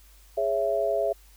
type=chord; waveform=sine; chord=C# minor; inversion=second; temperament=just; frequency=415.8 / 554.4 / 665.2 Hz; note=G#4 / C#5 / E5; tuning=+2 / 0 / +16 cents; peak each=-29 / -28 / -25 dBFS; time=0.37-1.13 s; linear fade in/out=10 ms; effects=added 50 Hz sine -52 dBFS peak until 1.36 s + white hiss -58 dBFS RMS until 1.36 s